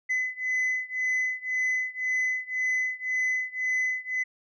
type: beating tone pair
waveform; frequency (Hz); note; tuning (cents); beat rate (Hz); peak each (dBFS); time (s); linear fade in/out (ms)
sine; 2018 / 2019.9; B6 / B6; +37 / +38; 1.9; -26 / -27; 0.09-4.24; 20
effects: tanh soft clip ceiling -22 dBFS